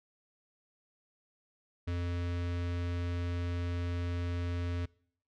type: tone with notch filter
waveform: square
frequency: 87.31 Hz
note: F2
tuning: in tune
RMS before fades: -34 dBFS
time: 1.87-4.86 s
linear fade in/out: 10 ms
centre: 830 Hz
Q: 1.9
effects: noise-tail reverb RT60 0.6 s tail -24 dB re dry + low-pass 4000 Hz 12 dB/octave